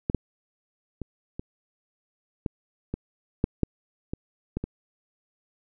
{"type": "clicks", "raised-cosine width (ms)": 3, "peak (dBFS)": [-11, -8, -20, -20, -14, -16, -8, -8, -17, -15, -17], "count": 11, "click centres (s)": [0.099, 0.147, 1.017, 1.395, 2.462, 2.94, 3.441, 3.633, 4.135, 4.57, 4.64], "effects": []}